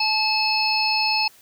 harmonic tone, 865 Hz, A5, 30 cents flat, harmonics 1 / 3 / 5 / 6, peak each -24 / -24 / -24 / -24 dBFS, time 0-1.28 s, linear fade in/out 5 ms, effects white hiss -52 dBFS RMS until 1.41 s

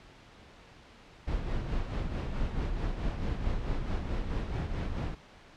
brown noise with tremolo, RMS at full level -30 dBFS, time 1.27-5.15 s, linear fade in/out 10 ms, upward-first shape sine, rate 4.6 Hz, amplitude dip 50%, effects pink hiss -54 dBFS RMS until 5.56 s + low-pass 4000 Hz 12 dB/octave

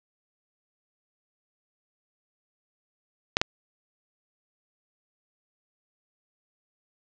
clicks, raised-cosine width 0.2 ms, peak -3 dBFS, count 2, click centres 3.369 / 3.415 s, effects low-pass 6000 Hz 12 dB/octave

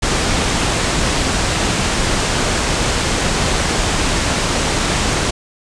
pink low-pass noise, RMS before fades -17 dBFS, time 0.02-5.31 s, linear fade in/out 10 ms, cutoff 9000 Hz, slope 48 dB/octave, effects none

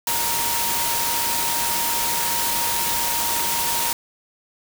sine tone in noise, 935 Hz, A#5, 5 cents sharp, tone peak -27 dBFS, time 0.07-3.93 s, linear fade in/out 2 ms, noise white, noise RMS -23 dBFS, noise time 0.07-3.93 s, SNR -7 dB, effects none

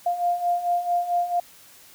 sine beating tone pair, 698.5 / 703 Hz, F5 / F5, 0 / +11 cents, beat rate 4.5 Hz, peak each -27 / -22 dBFS, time 0.06-1.4 s, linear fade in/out 5 ms, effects white hiss -50 dBFS RMS until 1.94 s

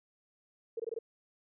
sine tone bursts, 455.9 Hz, A#4, 39 cents flat, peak -33 dBFS, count 5, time 0.77-0.989 s, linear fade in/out 5 ms, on 27 ms, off 21 ms, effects none

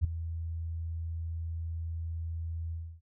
sine tone with ADSR envelope, 82.41 Hz, E2, in tune, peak -20 dBFS, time 0.01-3.01 s, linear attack 34 ms, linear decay 7 ms, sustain -13 dB, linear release 290 ms, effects none

